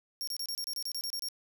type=tone bursts; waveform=sawtooth; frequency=5540 Hz; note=F8; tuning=15 cents flat; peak=-31 dBFS; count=12; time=0.21-1.286 s; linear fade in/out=0 ms; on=64 ms; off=28 ms; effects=none